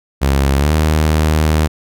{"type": "tone with pitch glide", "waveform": "sawtooth", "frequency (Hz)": [68.7, 77.56], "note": ["C#2", "D#2"], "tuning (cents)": [-15, -5], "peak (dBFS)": -7, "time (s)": [0.21, 1.68], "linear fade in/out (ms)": 20, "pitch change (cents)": 210, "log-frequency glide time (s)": [0.57, 0.72], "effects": []}